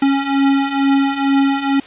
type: beating tone pair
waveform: square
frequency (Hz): 273.8 / 276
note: C#4 / C#4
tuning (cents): -21 / -7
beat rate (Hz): 2.2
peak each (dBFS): -19 / -15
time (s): 0.02-1.8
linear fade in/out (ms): 5
effects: white hiss -38 dBFS RMS until 1.86 s + resampled to 8000 Hz